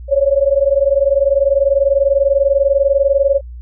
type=tone pair together; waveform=sine; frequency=545 / 565.1 Hz; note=C#5 / C#5; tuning=-29 / +33 cents; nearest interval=minor second; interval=62 cents; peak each=-13 dBFS; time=0.08-3.41 s; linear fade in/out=50 ms; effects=added 60 Hz sine -28 dBFS peak until 3.61 s